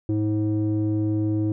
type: tone with low-pass filter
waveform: square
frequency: 106.5 Hz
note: G#2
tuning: 44 cents sharp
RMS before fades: -23 dBFS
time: 0.09-1.52 s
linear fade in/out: 0 ms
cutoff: 370 Hz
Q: 7.3
effects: none

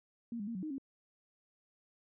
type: tone with pitch steps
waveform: sine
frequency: 233.8 / 203.1 / 232.1 / 186.1 / 309.7 / 271.7 Hz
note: A#3 / G#3 / A#3 / F#3 / D#4 / C#4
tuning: +5 / -38 / -7 / +10 / -8 / -35 cents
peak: -37 dBFS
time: 0.32-0.782 s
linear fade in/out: 2 ms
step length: 77 ms
effects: none

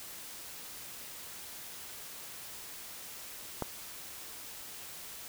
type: click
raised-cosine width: 1 ms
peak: -18 dBFS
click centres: 3.623 s
effects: white hiss -46 dBFS RMS until 5.28 s

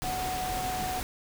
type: tone in noise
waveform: sine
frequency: 740 Hz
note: F#5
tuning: in tune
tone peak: -31 dBFS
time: 0.04-1 s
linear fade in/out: 0 ms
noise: pink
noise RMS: -35 dBFS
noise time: 0.02-1.03 s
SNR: +1 dB
effects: none

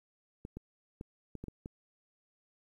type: clicks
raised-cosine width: 3 ms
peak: -29 dBFS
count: 7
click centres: 0.451 / 0.57 / 1.011 / 1.353 / 1.44 / 1.483 / 1.659 s
effects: 11-bit

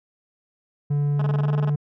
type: tone with pitch glide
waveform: triangle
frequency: 144.7 to 146.8 Hz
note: D3 to D3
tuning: -25 to 0 cents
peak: -17 dBFS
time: 0.9-1.76 s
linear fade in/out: 10 ms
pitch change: +25 cents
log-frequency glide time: 1.39-1.49 s
type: tone bursts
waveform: 10% pulse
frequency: 211.4 Hz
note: G#3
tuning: 31 cents sharp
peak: -20 dBFS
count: 11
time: 1.19-1.696 s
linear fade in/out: 2 ms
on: 26 ms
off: 22 ms
effects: low-pass 2000 Hz 12 dB/octave

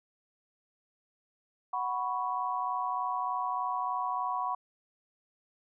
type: chord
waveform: sine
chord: F# suspended fourth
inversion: none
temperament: just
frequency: 740 / 986.7 / 1110 Hz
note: F#5 / B5 / C#6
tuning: 0 / -2 / +2 cents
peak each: -35 / -33 / -34 dBFS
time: 1.73-4.55 s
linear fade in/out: 5 ms
effects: none

